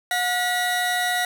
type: tone pair together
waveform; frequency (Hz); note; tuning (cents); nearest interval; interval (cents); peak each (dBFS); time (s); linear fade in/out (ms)
30% pulse; 723 / 1930.2; F#5 / B6; -40 / -40; octave + perfect fourth; 1700; -21; 0.11-1.25; 2
effects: none